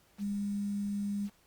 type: tone with quantisation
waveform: sine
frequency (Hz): 202.7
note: G#3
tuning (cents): -42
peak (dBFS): -31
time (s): 0.18-1.3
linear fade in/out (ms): 50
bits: 9
effects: pink hiss -66 dBFS RMS until 1.46 s + Opus 48 kbps